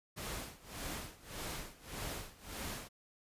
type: noise with tremolo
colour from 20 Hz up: pink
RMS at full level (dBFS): -41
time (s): 0.16-2.89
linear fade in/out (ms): 20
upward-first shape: sine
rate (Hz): 1.7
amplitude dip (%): 90
effects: resampled to 32000 Hz